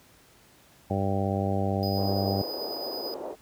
harmonic tone, 97.9 Hz, G2, 2 cents flat, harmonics 1 / 2 / 3 / 4 / 5 / 6 / 7 / 8, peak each -28 / -30 / -35 / -35 / -36 / -34 / -36 / -34 dBFS, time 0.9-2.42 s, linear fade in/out 5 ms
square tone with tremolo, 4976 Hz, D#8, 1 cent flat, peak -34 dBFS, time 1.83-3.14 s, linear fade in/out 0 ms, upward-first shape sine, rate 9.1 Hz, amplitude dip 30%
white band-pass noise, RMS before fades -36 dBFS, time 1.95-3.36 s, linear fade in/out 50 ms, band 330 to 650 Hz, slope 24 dB/octave
effects pink hiss -57 dBFS RMS until 3.41 s + high-pass 60 Hz 12 dB/octave

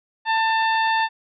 harmonic tone, 892 Hz, A5, 23 cents sharp, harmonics 1 / 2 / 3 / 4 / 5, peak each -19 / -23 / -30 / -32 / -36 dBFS, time 0.25-1.09 s, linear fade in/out 50 ms, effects none

